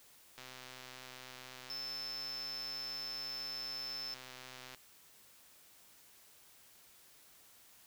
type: click train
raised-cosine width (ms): 0.2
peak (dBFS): -32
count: 560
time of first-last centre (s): 0.38-4.747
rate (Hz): 128
type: tone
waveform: triangle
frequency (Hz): 5274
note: E8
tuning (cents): 0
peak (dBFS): -39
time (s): 1.7-4.14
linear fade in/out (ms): 0
effects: white hiss -62 dBFS RMS until 7.86 s